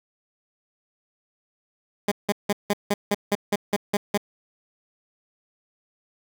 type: tone bursts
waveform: 15% pulse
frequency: 204.4 Hz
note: G#3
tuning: 27 cents flat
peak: -13 dBFS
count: 11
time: 2.08-4.176 s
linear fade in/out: 5 ms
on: 36 ms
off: 170 ms
effects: none